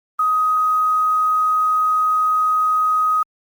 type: tone with quantisation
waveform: sine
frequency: 1256 Hz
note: D#6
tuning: 16 cents sharp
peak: -14 dBFS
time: 0.19-3.23 s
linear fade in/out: 5 ms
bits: 7
effects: Opus 32 kbps